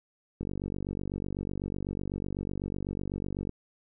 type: click train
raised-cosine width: 3 ms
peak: -21 dBFS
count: 149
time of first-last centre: 0.41-3.493 s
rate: 48 Hz
effects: none